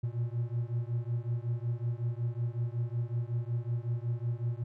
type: beating tone pair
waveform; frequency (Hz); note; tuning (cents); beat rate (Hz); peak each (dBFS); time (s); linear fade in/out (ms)
triangle; 116.54 / 121.94; A#2 / B2; 0 / -22; 5.4; -31 / -32; 0.03-4.64; 10
effects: none